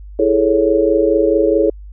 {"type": "chord", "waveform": "sine", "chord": "A major seventh", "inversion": "second", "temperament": "equal", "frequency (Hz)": [329.6, 415.3, 440, 554.4], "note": ["E4", "G#4", "A4", "C#5"], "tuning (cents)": [0, 0, 0, 0], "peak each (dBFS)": -16, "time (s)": [0.19, 1.7], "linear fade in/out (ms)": 5, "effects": ["added 50 Hz sine -31 dBFS peak until 1.92 s"]}